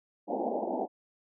white band-pass noise, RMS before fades -32 dBFS, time 0.27-0.88 s, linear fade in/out 50 ms, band 200 to 860 Hz, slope 96 dB/octave, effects none

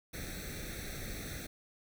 pink noise with comb filter, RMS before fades -42 dBFS, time 0.13-1.47 s, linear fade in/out 10 ms, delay 0.5 ms, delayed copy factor +0.9, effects none

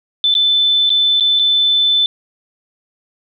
sine tone with dropouts, 3520 Hz, A7, in tune, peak -10 dBFS, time 0.24-2.06 s, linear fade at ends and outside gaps 1 ms, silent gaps 0.341-0.351 / 0.894-0.902 / 1.199-1.207 / 1.391-1.395 s, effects none

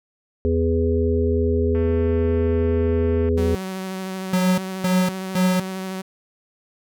harmonic tone, 82.7 Hz, E2, 6 cents sharp, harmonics 1 / 3 / 5 / 6, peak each -20 / -24 / -21 / -28 dBFS, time 0.45-3.55 s, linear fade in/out 0 ms
click train, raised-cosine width 0.5 ms, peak -25 dBFS, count 344, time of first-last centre 1.75-3.288 s, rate 223 Hz
sawtooth tone with vibrato, 188.6 Hz, F#3, 33 cents sharp, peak -23 dBFS, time 3.37-6.02 s, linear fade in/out 10 ms, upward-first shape triangle, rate 13 Hz, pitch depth 20 cents each way
square tone bursts, 183.2 Hz, F#3, 17 cents flat, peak -17 dBFS, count 3, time 4.33-5.6 s, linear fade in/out 5 ms, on 250 ms, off 260 ms
effects none

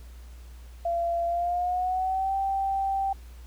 sine tone with pitch glide, 683 to 780 Hz, F5 to G5, -39 to -9 cents, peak -24 dBFS, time 0.85-3.13 s, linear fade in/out 5 ms, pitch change +230 cents, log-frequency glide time 1.26-2.35 s, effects added 60 Hz sine -42 dBFS peak until 3.46 s + pink hiss -57 dBFS RMS until 3.46 s

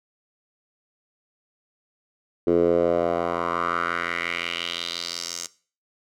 10% pulse tone with band-pass filter sweep, 85.7 Hz, F2, 32 cents flat, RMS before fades -25 dBFS, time 2.47-5.47 s, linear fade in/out 5 ms, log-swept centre 380 to 6700 Hz, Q 3.1, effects noise-tail reverb RT60 0.4 s tail -19 dB re dry

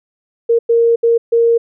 sine tone bursts at uneven times, 464.7 Hz, A#4, 5 cents flat, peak -8 dBFS, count 4, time 0.49-0.59 / 0.69-0.96 / 1.03-1.18 / 1.32-1.58 s, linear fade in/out 10 ms, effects none

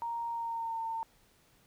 sine tone with pitch glide, 932.3 to 905.8 Hz, A#5 to A#5, 0 to -50 cents, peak -33 dBFS, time 0.02-1.03 s, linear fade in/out 0 ms, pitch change -50 cents, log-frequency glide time 0.3-0.81 s, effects pink hiss -66 dBFS RMS until 1.66 s

